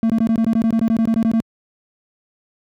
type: tone bursts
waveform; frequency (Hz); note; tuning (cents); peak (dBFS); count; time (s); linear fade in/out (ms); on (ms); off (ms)
triangle; 225.6; A3; +44; -11; 16; 0.03-1.402; 0; 67; 20
effects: high-pass 80 Hz 12 dB/octave